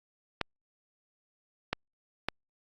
clicks, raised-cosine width 0.3 ms, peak -12 dBFS, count 3, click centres 0.413 / 1.73 / 2.286 s, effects Opus 48 kbps

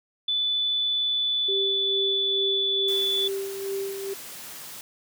sine tone with pitch glide, 3487 to 3463 Hz, A7 to A7, -16 to -28 cents, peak -22 dBFS, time 0.28-3.28 s, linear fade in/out 5 ms, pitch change -12 cents, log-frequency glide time 0.52-3 s
sine tone with tremolo, 392 Hz, G4, in tune, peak -26 dBFS, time 1.48-4.14 s, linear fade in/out 10 ms, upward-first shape sine, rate 2.3 Hz, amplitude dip 50%
white high-pass noise, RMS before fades -40 dBFS, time 2.88-4.81 s, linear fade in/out 2 ms, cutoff 100 Hz, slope 12 dB/octave
effects none

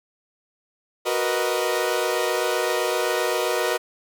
sawtooth chord, B major seventh, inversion second, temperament equal, 370 / 466.2 / 493.9 / 622.3 Hz, F#4 / A#4 / B4 / D#5, 0 / 0 / 0 / 0 cents, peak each -23 dBFS, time 1.05-3.78 s, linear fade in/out 20 ms, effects none

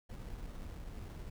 brown noise with sample-and-hold, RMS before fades -45 dBFS, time 0.09-1.3 s, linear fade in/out 10 ms, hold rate 2450 Hz, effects none

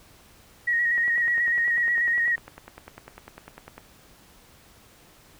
sine tone with vibrato, 1894 Hz, A#6, 27 cents sharp, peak -20 dBFS, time 0.67-2.36 s, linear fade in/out 10 ms, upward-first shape square, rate 8.2 Hz, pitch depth 27 cents each way
click train, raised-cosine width 0.5 ms, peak -25 dBFS, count 29, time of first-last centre 0.98-3.78 s, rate 10 Hz
effects pink hiss -54 dBFS RMS until 5.39 s

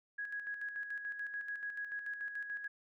sine tone with tremolo, 1661.2 Hz, G#6, in tune, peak -37 dBFS, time 0.18-2.68 s, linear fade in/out 10 ms, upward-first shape square, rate 6.9 Hz, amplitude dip 50%, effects none

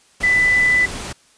sine tone in noise, 1994 Hz, B6, 16 cents sharp, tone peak -12 dBFS, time 0.23-0.86 s, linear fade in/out 10 ms, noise pink, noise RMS -29 dBFS, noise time 0.2-1.13 s, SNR +14 dB, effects white hiss -54 dBFS RMS until 1.37 s + resampled to 22050 Hz

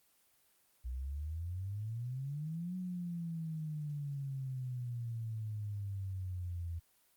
sine exponential two-way sweep, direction up then down, 59.8 to 185 to 83 Hz, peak -37 dBFS, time 0.84-6.8 s, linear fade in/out 20 ms, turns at 2.76 s, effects white hiss -71 dBFS RMS until 7.16 s + Opus 24 kbps

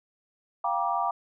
sine chord, G minor seventh, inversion third, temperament equal with one note detuned, 698.5 / 784 / 953 / 1174.7 Hz, F5 / G5 / Bb5 / D6, 0 / 0 / +38 / 0 cents, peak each -30 dBFS, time 0.64-1.11 s, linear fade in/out 5 ms, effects none

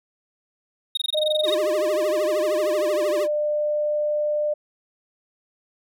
triangle tone bursts, 3729 Hz, A#7, in tune, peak -19 dBFS, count 14, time 0.95-1.545 s, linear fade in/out 5 ms, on 23 ms, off 21 ms
sine tone with pitch glide, 612 to 598 Hz, D#5 to D5, -29 to +31 cents, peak -20 dBFS, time 1.14-4.54 s, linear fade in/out 10 ms, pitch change -40 cents, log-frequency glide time 2.58-3.33 s
square tone with vibrato, 370 Hz, F#4, in tune, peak -26 dBFS, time 1.43-3.28 s, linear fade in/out 50 ms, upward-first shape triangle, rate 13 Hz, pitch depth 240 cents each way
effects none

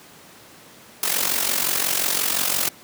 white noise with amplitude modulation, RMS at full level -19 dBFS, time 1.03-2.69 s, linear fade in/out 2 ms, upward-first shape sine, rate 45.7 Hz, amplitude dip 70%, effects pink hiss -46 dBFS RMS until 2.83 s + high-pass 150 Hz 12 dB/octave

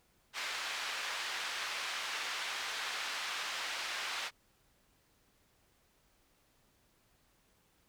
pink band-pass noise, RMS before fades -39 dBFS, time 0.33-4.31 s, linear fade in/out 50 ms, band 1300 to 4500 Hz, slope 12 dB/octave, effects pink hiss -71 dBFS RMS until 7.88 s

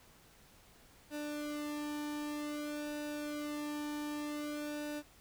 sawtooth tone with flanger, 296.3 Hz, D4, 15 cents sharp, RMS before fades -40 dBFS, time 1.1-5.03 s, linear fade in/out 50 ms, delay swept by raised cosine 0.93 to 1.48 ms, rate 0.53 Hz, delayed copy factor -0.9, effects pink hiss -62 dBFS RMS until 5.2 s

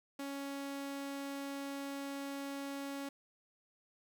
sawtooth tone, 278.2 Hz, C#4, 6 cents sharp, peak -36 dBFS, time 0.19-3.09 s, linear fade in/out 5 ms, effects 11-bit

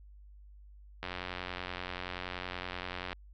click train, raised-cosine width 0.3 ms, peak -21 dBFS, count 191, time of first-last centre 1.03-3.129 s, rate 90.5 Hz, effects added 50 Hz sine -51 dBFS peak until 3.33 s + low-pass 5000 Hz 12 dB/octave

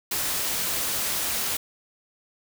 white noise, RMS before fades -27 dBFS, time 0.11-1.57 s, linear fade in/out 5 ms, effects none

